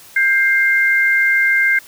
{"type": "tone pair together", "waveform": "sine", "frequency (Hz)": [1586.7, 2100], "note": ["G6", "C7"], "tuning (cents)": [21, 6], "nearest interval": "perfect fourth", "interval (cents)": 485, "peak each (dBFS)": -14, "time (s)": [0.16, 1.79], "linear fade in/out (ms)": 5, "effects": ["white hiss -42 dBFS RMS until 1.87 s"]}